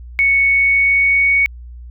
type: tone with pitch glide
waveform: sine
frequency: 2217 to 2231 Hz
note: C#7 to C#7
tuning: 0 to +11 cents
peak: -10 dBFS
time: 0.19-1.46 s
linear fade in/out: 0 ms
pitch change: +11 cents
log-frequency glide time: 0.42-1.32 s
effects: added 60 Hz sine -31 dBFS peak until 1.9 s